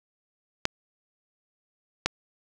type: clicks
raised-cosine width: 0.2 ms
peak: -5 dBFS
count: 2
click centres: 0.654 / 2.06 s
effects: none